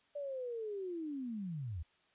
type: linear sweep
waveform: sine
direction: down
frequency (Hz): 587.3 to 71.5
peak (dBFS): -38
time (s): 0.15-1.83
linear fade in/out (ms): 10
effects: white hiss -71 dBFS RMS until 2.14 s + resampled to 8000 Hz